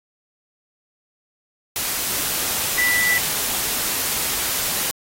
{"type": "tone in noise", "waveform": "sine", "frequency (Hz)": 1975.5, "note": "B6", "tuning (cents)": 0, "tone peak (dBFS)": -17, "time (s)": [2.78, 3.18], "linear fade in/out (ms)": 0, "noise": "white", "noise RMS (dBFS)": -23, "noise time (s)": [1.76, 4.91], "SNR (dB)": 3, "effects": ["AAC 48 kbps"]}